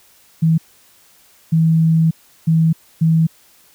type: tone bursts at uneven times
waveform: sine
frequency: 162 Hz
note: E3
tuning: 30 cents flat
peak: -10 dBFS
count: 4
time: 0.42-0.58 / 1.52-2.11 / 2.47-2.73 / 3.01-3.27 s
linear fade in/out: 10 ms
effects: white hiss -51 dBFS RMS until 3.74 s